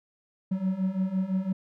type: beating tone pair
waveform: triangle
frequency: 185 / 190.9 Hz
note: F#3 / G3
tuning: 0 / -46 cents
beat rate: 5.9 Hz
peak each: -28 / -25 dBFS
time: 0.51-1.53 s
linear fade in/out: 10 ms
effects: none